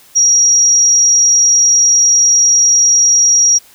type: tone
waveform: sine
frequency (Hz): 5690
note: F8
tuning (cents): +31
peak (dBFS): -6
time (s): 0.15-3.59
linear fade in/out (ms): 20
effects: white hiss -44 dBFS RMS until 3.74 s